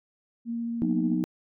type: tone with vibrato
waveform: sine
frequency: 233.1 Hz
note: A#3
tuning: in tune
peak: -28 dBFS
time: 0.45-1.18 s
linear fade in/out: 50 ms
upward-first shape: triangle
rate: 14 Hz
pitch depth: 9 cents each way
type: chord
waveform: sine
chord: B major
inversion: second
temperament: equal with one note detuned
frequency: 180.46 / 246.9 / 311.1 Hz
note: F#3 / B3 / D#4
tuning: -43 / 0 / 0 cents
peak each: -28 / -28 / -27 dBFS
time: 0.82-1.24 s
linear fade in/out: 0 ms
effects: tanh soft clip ceiling -13 dBFS